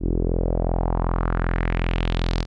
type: tone with low-pass filter sweep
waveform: sawtooth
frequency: 42.62 Hz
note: F1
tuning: 41 cents flat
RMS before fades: -22 dBFS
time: 0-2.46 s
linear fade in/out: 50 ms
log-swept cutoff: 320 to 5000 Hz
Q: 2.6
effects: none